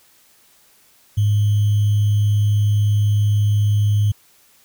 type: tone with sample-and-hold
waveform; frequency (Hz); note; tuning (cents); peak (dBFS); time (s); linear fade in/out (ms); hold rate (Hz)
sine; 103.83; G#2; 0; -13; 1.17-4.12; 10; 3150
effects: white hiss -54 dBFS RMS until 4.64 s